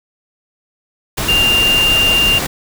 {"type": "tone in noise", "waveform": "sine", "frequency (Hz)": 2794, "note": "F7", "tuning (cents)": 0, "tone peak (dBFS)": -10, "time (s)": [1.28, 2.39], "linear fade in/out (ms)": 10, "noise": "pink", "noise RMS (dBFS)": -19, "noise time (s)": [1.17, 2.47], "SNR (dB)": 6, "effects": []}